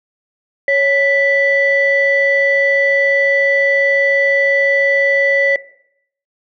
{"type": "tone pair together", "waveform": "sine", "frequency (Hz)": [554.4, 1975.7], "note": ["C#5", "B6"], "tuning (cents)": [0, 0], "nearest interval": "octave + minor seventh", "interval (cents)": 2200, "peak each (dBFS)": -13, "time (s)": [0.68, 5.56], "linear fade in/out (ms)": 2, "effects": ["noise-tail reverb RT60 0.7 s tail -17 dB re dry", "tanh soft clip ceiling -4 dBFS"]}